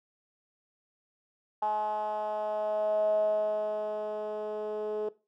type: tone with band-pass filter sweep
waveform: 10% pulse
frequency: 212.5 Hz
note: G#3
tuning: 40 cents sharp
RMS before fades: -31 dBFS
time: 1.62-5.09 s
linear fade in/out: 5 ms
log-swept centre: 820 to 460 Hz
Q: 9.7
effects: noise-tail reverb RT60 0.3 s tail -19 dB re dry